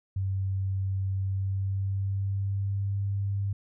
sine tone with pitch glide, 96.2 to 99.36 Hz, G2 to G2, -32 to +24 cents, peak -26 dBFS, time 0.16-3.53 s, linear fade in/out 5 ms, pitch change +56 cents, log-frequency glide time 1.17-2.96 s, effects none

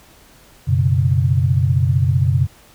sine chord, F# suspended fourth, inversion none, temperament just, 92.5 / 123.33 / 138.75 Hz, F#2 / B2 / C#3, 0 / -2 / +2 cents, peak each -17 dBFS, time 0.67-2.47 s, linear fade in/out 20 ms, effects pink hiss -48 dBFS RMS until 2.74 s

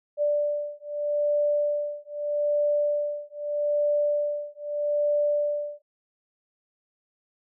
sine beating tone pair, 587.3 / 588.1 Hz, D5 / D5, 0 / +2 cents, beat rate 0.8 Hz, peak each -26 dBFS, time 0.17-5.82 s, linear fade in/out 50 ms, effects none

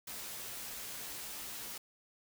white noise with comb filter, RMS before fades -44 dBFS, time 0.07-1.78 s, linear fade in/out 5 ms, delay 12 ms, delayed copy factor -0.55, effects none

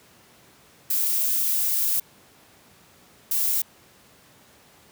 violet noise bursts at uneven times, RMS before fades -23 dBFS, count 2, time 0.9-2 / 3.31-3.62 s, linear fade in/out 5 ms, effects pink hiss -54 dBFS RMS until 4.91 s + high-pass 100 Hz 12 dB/octave

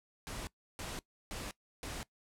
pink noise bursts, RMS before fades -42 dBFS, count 4, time 0.27-2.03 s, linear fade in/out 0 ms, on 200 ms, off 320 ms, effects noise-tail reverb RT60 0.1 s tail -20 dB re dry + low-pass 11000 Hz 12 dB/octave

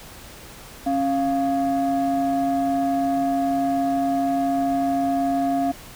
sine tone pair together, 273.4 / 697 Hz, C#4 / F5, -24 / -4 cents, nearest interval octave + major third, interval 1620 cents, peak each -20 dBFS, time 0.86-5.72 s, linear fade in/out 10 ms, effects tanh soft clip ceiling -15 dBFS + pink hiss -42 dBFS RMS until 5.95 s

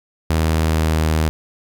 sawtooth tone with pitch glide, 79.7 to 78.78 Hz, D#2 to D#2, +42 to +22 cents, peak -11 dBFS, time 0.3-1.29 s, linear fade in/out 0 ms, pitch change -20 cents, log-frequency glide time 0.66-1.02 s, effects 8-bit

